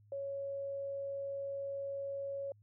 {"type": "tone", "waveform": "sine", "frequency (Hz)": 554.4, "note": "C#5", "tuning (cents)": 0, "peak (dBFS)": -37, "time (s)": [0.12, 2.52], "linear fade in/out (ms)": 2, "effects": ["added 104 Hz sine -61 dBFS peak until 2.62 s"]}